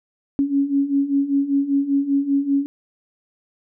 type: beating tone pair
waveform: sine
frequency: 275.6 / 280.7 Hz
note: C#4 / C#4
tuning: -10 / +22 cents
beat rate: 5.1 Hz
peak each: -22 / -18 dBFS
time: 0.39-2.66 s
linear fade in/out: 0 ms
effects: none